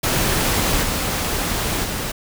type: noise with level steps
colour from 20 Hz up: pink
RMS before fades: -19 / -22 / -25 dBFS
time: 0.03-2.12 s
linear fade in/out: 10 ms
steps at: 0.83 / 1.84 s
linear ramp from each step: 5 ms
effects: none